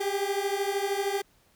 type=beating tone pair; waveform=30% pulse; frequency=392 / 405 Hz; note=G4 / G#4; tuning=0 / -43 cents; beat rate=13 Hz; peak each=-27 dBFS; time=0-1.22 s; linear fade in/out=10 ms; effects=pink hiss -64 dBFS RMS until 1.55 s